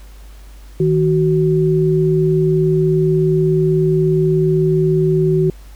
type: tone pair together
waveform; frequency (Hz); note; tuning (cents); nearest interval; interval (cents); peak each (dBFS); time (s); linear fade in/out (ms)
sine; 157.1 / 373.6; D#3 / F#4; +17 / +17; octave + minor third; 1500; -14; 0.8-5.5; 2
effects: added 50 Hz sine -35 dBFS peak until 5.75 s + pink hiss -48 dBFS RMS until 5.75 s